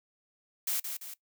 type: noise with echo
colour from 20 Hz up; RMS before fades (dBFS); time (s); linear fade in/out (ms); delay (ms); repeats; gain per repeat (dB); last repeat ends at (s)
blue; -31; 0.67-0.8; 5; 170; 2; -6; 1.14
effects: noise-tail reverb RT60 0.1 s tail -19 dB re dry